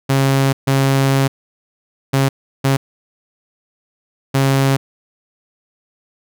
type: tone bursts at uneven times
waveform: sawtooth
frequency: 135.9 Hz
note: C#3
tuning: 34 cents flat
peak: -8 dBFS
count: 5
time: 0.09-0.53 / 0.67-1.28 / 2.13-2.29 / 2.64-2.77 / 4.34-4.77 s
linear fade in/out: 10 ms
effects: none